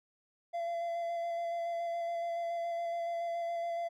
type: tone with vibrato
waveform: triangle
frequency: 681 Hz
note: F5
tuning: 44 cents flat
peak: -31 dBFS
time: 0.53-3.89 s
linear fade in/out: 20 ms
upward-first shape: square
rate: 7.1 Hz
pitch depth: 12 cents each way
effects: none